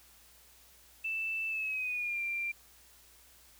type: tone with pitch glide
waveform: sine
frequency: 2648 to 2373 Hz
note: E7 to D7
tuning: +7 to +17 cents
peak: -32 dBFS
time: 1.04-2.52 s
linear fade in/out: 10 ms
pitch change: -190 cents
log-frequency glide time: 1.48-2.21 s
effects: added 60 Hz sine -67 dBFS peak until 3.59 s + white hiss -60 dBFS RMS until 3.59 s